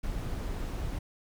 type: noise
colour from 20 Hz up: brown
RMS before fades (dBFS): -34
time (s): 0.03-0.99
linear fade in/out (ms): 10
effects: none